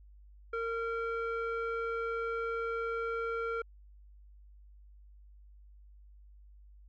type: tone with low-pass filter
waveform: square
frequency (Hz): 459.3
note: A#4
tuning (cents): -26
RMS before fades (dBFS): -35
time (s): 0.53-3.62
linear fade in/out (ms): 5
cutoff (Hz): 1700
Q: 7.5
effects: added 50 Hz sine -53 dBFS peak until 6.88 s